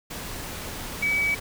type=tone in noise; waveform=sine; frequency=2282 Hz; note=C#7; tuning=50 cents sharp; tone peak=-21 dBFS; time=1.02-1.35 s; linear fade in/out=10 ms; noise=pink; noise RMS=-35 dBFS; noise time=0.1-1.4 s; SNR=+11 dB; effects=none